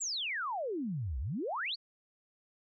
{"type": "exponential two-way sweep", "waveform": "sine", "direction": "down then up", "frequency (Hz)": [7902, 58.27, 4812], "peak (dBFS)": -33, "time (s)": [0, 1.76], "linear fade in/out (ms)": 20, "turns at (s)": 1.19, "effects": []}